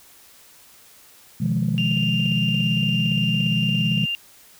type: chord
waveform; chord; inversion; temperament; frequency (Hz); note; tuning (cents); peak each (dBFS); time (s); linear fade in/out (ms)
sine; F half-diminished seventh; second; just; 125.72 / 157.15 / 174.61 / 209.5; Cb3 / Eb3 / F3 / Ab3; +31 / +18 / 0 / +15; -24; 1.4-4.06; 10
type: tone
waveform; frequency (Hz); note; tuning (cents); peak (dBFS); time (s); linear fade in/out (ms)
sine; 2794; F7; 0; -22; 1.78-4.15; 0
effects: tanh soft clip ceiling -11 dBFS + white hiss -50 dBFS RMS until 4.59 s